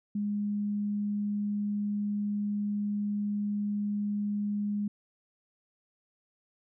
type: tone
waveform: sine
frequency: 206 Hz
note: G#3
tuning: 14 cents flat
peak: -28 dBFS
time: 0.15-4.88 s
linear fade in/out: 5 ms
effects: none